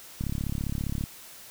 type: click train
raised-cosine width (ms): 5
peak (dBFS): -18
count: 30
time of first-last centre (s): 0.21-1.039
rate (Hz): 35
effects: white hiss -47 dBFS RMS until 1.5 s